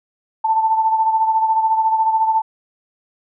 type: beating tone pair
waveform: sine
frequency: 884 / 898 Hz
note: A5 / A5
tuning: +8 / +35 cents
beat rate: 14 Hz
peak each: -14 / -22 dBFS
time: 0.44-2.42 s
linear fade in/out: 10 ms
effects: none